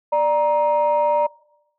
sine tone pair together, 592.2 / 940 Hz, D5 / A#5, +14 / +14 cents, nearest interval minor sixth, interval 800 cents, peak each -17 dBFS, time 0.12-1.27 s, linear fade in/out 10 ms, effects noise-tail reverb RT60 0.8 s tail -23 dB re dry + tanh soft clip ceiling -10 dBFS

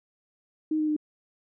sine tone with pitch steps, 311.1 / 307.2 / 303.3 Hz, D#4 / D#4 / D#4, 0 / -22 / -44 cents, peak -23 dBFS, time 0.71-0.965 s, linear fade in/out 5 ms, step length 85 ms, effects none

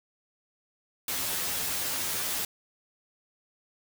white noise with comb filter, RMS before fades -31 dBFS, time 1.08-2.45 s, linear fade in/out 2 ms, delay 11 ms, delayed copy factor +0.75, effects none

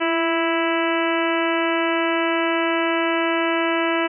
harmonic tone with a mistuned harmonic, 329.6 Hz, E4, in tune, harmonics 1 / 2 / 3 / 4 / 5 / 6 / 7 / 8 / 9, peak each -22 / -25 / -27 / -28 / -29 / -30 / -30 / -31 / -32 dBFS, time 0-4.08 s, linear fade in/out 20 ms, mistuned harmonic 1, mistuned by +30 cents, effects none

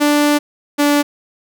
sawtooth tone pair in turn, 293.7 / 290.3 Hz, D4 / D4, 0 / -20 cents, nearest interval unison, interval 20 cents, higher first, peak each -7 dBFS, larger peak neither, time 0-0.39 / 0.78-1.03 s, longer first, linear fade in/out 20 ms, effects none

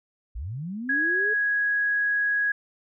sine linear sweep, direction up, 46.25 to 440 Hz, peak -30 dBFS, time 0.35-1.34 s, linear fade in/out 10 ms
sine tone, 1661.2 Hz, G#6, in tune, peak -21 dBFS, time 0.89-2.52 s, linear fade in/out 5 ms
effects none

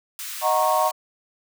white high-pass noise, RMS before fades -33 dBFS, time 0.19-0.91 s, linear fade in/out 0 ms, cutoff 1200 Hz, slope 24 dB/octave
sine chord, D# minor seventh, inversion none, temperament equal with one note detuned, 622.3 / 740 / 932.3 / 1095.4 Hz, D#5 / F#5 / A#5 / C#6, 0 / 0 / 0 / -21 cents, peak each -23 dBFS, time 0.41-0.92 s, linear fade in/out 50 ms
effects none

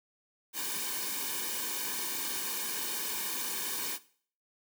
white noise with comb filter, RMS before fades -35 dBFS, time 0.53-3.99 s, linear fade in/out 50 ms, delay 1.5 ms, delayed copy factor -0.9, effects noise-tail reverb RT60 0.5 s tail -18 dB re dry + high-pass 200 Hz 12 dB/octave

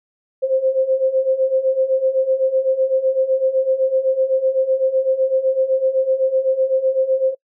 sine beating tone pair, 521 / 528.9 Hz, C5 / C5, -7 / +19 cents, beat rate 7.9 Hz, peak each -20 / -16 dBFS, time 0.42-7.35 s, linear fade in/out 20 ms, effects noise-tail reverb RT60 0.1 s tail -26 dB re dry

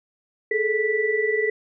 sine tone cluster, 421.8 / 442.2 / 1969 Hz, G#4 / A4 / B6, +27 / +9 / -6 cents, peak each -24 dBFS, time 0.51-1.5 s, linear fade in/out 5 ms, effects none

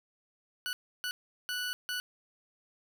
20% pulse tone bursts at uneven times, 1480 Hz, F#6, in tune, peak -28 dBFS, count 4, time 0.66-0.73 / 1.04-1.11 / 1.49-1.73 / 1.89-2 s, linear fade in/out 0 ms, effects none

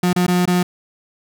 35% pulse tone with dropouts, 178.9 Hz, F3, 42 cents sharp, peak -12 dBFS, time 0.03-0.63 s, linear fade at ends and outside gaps 5 ms, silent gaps 0.131-0.161 / 0.266-0.28 / 0.456-0.475 s, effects none

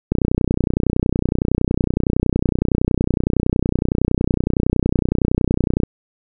click train, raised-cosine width 3 ms, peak -3 dBFS, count 177, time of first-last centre 0.12-5.834 s, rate 30.8 Hz, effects none

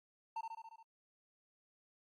triangle tone with echo, 900 Hz, A5, 39 cents sharp, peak -36 dBFS, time 0.36-0.41 s, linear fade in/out 5 ms, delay 70 ms, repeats 6, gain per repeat -3 dB, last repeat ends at 0.83 s, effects AAC 32 kbps

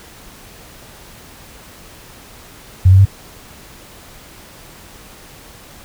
sine tone with pitch steps, 92.5 / 95.16 / 97.89 Hz, F#2 / F#2 / G2, 0 / +49 / -2 cents, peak -4 dBFS, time 2.85-3.054 s, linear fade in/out 10 ms, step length 68 ms, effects pink hiss -40 dBFS RMS until 5.84 s

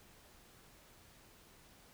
silence, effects pink hiss -62 dBFS RMS until 1.93 s

